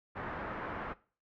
white low-pass noise, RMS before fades -40 dBFS, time 0.15-0.94 s, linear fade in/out 20 ms, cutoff 1600 Hz, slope 24 dB/octave, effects noise-tail reverb RT60 0.4 s tail -20 dB re dry + AAC 64 kbps

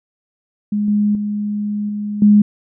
sine tone with level steps, 207.7 Hz, G#3, in tune, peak -15 / -12 / -18 / -20 / -6 dBFS, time 0.72-2.42 s, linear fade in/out 5 ms, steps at 0.88 / 1.15 / 1.89 / 2.22 s, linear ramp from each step 2 ms, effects none

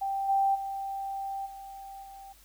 sine tone with level steps, 784 Hz, G5, in tune, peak -28 / -22 / -32 / -41 / -44 dBFS, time 0.01-2.33 s, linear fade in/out 10 ms, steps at 0.28 / 0.54 / 1.45 / 2.02 s, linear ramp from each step 20 ms, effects added 50 Hz sine -59 dBFS peak until 2.44 s + white hiss -59 dBFS RMS until 2.44 s

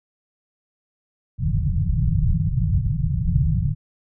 white low-pass noise, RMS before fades -20 dBFS, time 1.38-3.75 s, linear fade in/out 50 ms, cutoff 170 Hz, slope 96 dB/octave, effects none

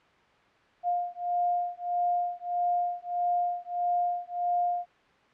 sine beating tone pair, 705 / 706.6 Hz, F5 / F5, +16 / +20 cents, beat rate 1.6 Hz, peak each -29 dBFS, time 0.83-4.86 s, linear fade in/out 50 ms, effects white hiss -60 dBFS RMS until 5.33 s + low-pass 2000 Hz 12 dB/octave

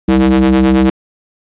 square ring-modulated tone, 65.9 Hz, C2, 13 cents sharp, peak -5 dBFS, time 0.08-0.9 s, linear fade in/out 5 ms, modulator 259 Hz, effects resampled to 8000 Hz + 7-bit

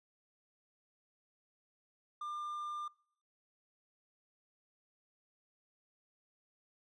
triangle tone, 1198 Hz, D6, 34 cents sharp, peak -37 dBFS, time 2.21-2.88 s, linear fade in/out 5 ms, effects noise-tail reverb RT60 0.6 s tail -25 dB re dry + resampled to 24000 Hz

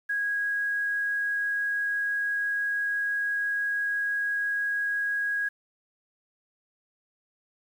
sine tone with quantisation, 1649 Hz, G#6, 13 cents flat, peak -25 dBFS, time 0.09-5.49 s, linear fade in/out 10 ms, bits 9, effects none

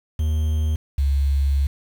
triangle / sine tone pair in turn, 77.78 / 69.37 Hz, D#2 / C#2, 0 / +2 cents, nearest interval major second, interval 198 cents, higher first, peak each -16 dBFS, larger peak neither, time 0.19-0.76 / 0.98-1.67 s, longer second, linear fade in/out 5 ms, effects 7-bit

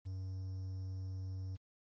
triangle tone with quantisation, 94.2 Hz, F#2, 32 cents sharp, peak -37 dBFS, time 0.05-1.57 s, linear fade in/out 20 ms, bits 11, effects MP3 32 kbps

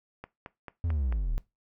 click train, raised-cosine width 0.5 ms, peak -25 dBFS, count 5, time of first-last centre 0.24-1.125 s, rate 4.52 Hz
triangle linear sweep, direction down, 87.7 to 32 Hz, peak -24 dBFS, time 0.84-1.38 s, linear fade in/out 0 ms
effects noise-tail reverb RT60 0.2 s tail -19 dB re dry

